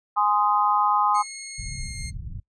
sine chord, Ab major, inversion none, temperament just, 830.6 / 1038.3 / 1245.9 Hz, Ab5 / C6 / Eb6, 0 / -14 / +2 cents, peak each -22 / -23 / -23 dBFS, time 0.16-1.23 s, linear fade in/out 20 ms
5% pulse tone with pitch glide, 2165 to 2124 Hz, C#7 to C7, -41 to +25 cents, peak -23 dBFS, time 1.14-2.11 s, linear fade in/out 20 ms, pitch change -34 cents, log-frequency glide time 1.56-1.98 s
pink low-pass noise, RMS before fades -34 dBFS, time 1.58-2.4 s, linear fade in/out 10 ms, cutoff 140 Hz, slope 24 dB/octave
effects noise-tail reverb RT60 0.1 s tail -19 dB re dry + resampled to 22050 Hz

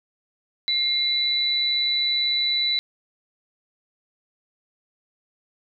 sine tone pair together, 2116 / 3969 Hz, C7 / B7, +19 / +8 cents, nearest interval major seventh, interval 1089 cents, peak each -29 / -20 dBFS, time 0.68-2.79 s, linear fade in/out 0 ms, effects none

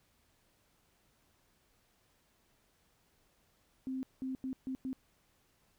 sine tone bursts at uneven times, 261.6 Hz, C4, in tune, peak -35 dBFS, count 5, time 3.87-4.03 / 4.22-4.35 / 4.44-4.53 / 4.67-4.75 / 4.85-4.93 s, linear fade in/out 0 ms, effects pink hiss -72 dBFS RMS until 5.78 s

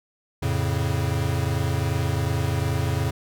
square chord, F augmented, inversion none, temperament equal, 87.31 / 110 / 138.59 Hz, F2 / A2 / C#3, 0 / 0 / 0 cents, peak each -27 dBFS, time 0.42-3.11 s, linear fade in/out 10 ms, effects none

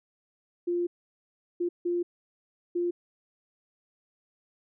sine tone bursts at uneven times, 349.1 Hz, F4, 1 cent flat, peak -25 dBFS, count 4, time 0.67-0.87 / 1.6-1.69 / 1.85-2.03 / 2.75-2.91 s, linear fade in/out 10 ms, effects none

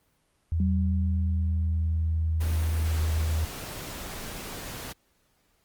sine tone with pitch glide, 82.41 to 79.19 Hz, E2 to D#2, 0 to +31 cents, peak -23 dBFS, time 0.52-3.45 s, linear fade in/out 0 ms, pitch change -69 cents, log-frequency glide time 0.63-3.2 s
sine tone with exponential decay, 190.2 Hz, F#3, 48 cents sharp, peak -24 dBFS, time 0.6-3.46 s, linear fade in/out 2 ms, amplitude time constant 620 ms
pink noise, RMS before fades -38 dBFS, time 2.4-4.93 s, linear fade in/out 10 ms
effects pink hiss -69 dBFS RMS until 5.64 s + Opus 32 kbps

